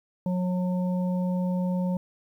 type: harmonic tone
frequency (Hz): 181.4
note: F#3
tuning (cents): -34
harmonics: 1 / 3 / 5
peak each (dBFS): -24 / -34 / -40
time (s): 0.26-1.97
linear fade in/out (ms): 2
effects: 10-bit